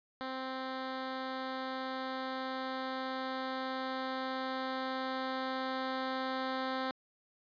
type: tone with level ramp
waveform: 10% pulse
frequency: 261.6 Hz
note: C4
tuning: in tune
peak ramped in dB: -29 to -25 dBFS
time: 0.21-6.91 s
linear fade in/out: 0 ms
effects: resampled to 11025 Hz